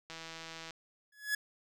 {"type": "click train", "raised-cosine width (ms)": 0.2, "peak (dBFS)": -28, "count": 100, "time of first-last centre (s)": [0.1, 0.707], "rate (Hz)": 163}
{"type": "tone with exponential growth", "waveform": "45% pulse", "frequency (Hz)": 1693, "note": "G#6", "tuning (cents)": 33, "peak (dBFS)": -27, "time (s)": [1.12, 1.35], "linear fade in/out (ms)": 5, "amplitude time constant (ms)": 49}
{"effects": []}